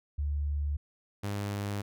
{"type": "tone pair in turn", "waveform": ["sine", "sawtooth"], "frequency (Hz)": [72.7, 101.52], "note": ["D2", "G#2"], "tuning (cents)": [-17, -39], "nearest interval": "tritone", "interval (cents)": 578, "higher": "second", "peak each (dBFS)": -28, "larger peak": "neither", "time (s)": [[0.18, 0.77], [1.23, 1.82]], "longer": "neither", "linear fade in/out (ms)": 10, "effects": []}